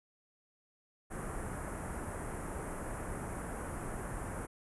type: band-stop noise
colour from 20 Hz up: pink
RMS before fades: -40 dBFS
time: 1.1-4.47 s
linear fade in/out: 20 ms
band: 1700 to 10000 Hz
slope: 24 dB/octave
effects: resampled to 24000 Hz